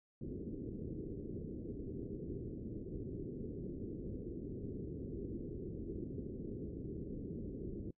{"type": "low-pass noise", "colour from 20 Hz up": "white", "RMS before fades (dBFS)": -44, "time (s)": [0.21, 7.91], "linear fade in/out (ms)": 5, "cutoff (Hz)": 420, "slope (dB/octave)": 48, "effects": ["noise-tail reverb RT60 0.1 s tail -25 dB re dry"]}